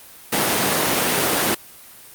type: high-pass noise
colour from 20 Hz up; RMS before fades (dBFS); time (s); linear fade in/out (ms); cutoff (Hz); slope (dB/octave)
pink; -19; 0.32-1.55; 10; 220; 12
effects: white hiss -43 dBFS RMS until 2.14 s + Opus 32 kbps